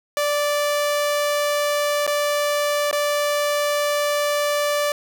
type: tone with dropouts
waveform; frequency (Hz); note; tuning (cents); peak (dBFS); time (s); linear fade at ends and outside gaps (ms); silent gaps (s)
sawtooth; 585; D5; -7; -15; 0.17-4.92; 1; 2.066-2.076 / 2.912-2.928
effects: none